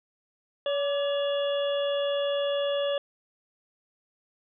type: harmonic tone with a mistuned harmonic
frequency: 567 Hz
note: C#5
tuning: 39 cents sharp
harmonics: 1 / 2 / 3 / 5 / 6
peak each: -25 / -39 / -41 / -38 / -37 dBFS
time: 0.66-2.98 s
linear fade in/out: 2 ms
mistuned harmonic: 2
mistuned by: +52 cents
effects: none